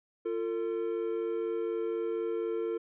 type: tone pair together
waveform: triangle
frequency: 346.6 / 450.7 Hz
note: F4 / A4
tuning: -13 / +42 cents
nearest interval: perfect fourth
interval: 455 cents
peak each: -32 / -30 dBFS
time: 0.25-2.78 s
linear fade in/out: 10 ms
effects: resampled to 8000 Hz